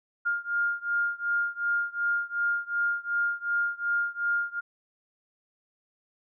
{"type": "beating tone pair", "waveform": "sine", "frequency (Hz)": [1408, 1410.7], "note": ["F6", "F6"], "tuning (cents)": [14, 17], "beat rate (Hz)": 2.7, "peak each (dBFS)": [-28, -29], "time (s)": [0.25, 4.61], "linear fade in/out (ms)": 20, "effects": []}